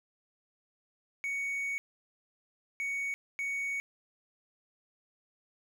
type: tone bursts at uneven times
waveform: triangle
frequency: 2232 Hz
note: C#7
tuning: 11 cents sharp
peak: -30 dBFS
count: 3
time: 1.24-1.78 / 2.8-3.14 / 3.39-3.8 s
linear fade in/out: 0 ms
effects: none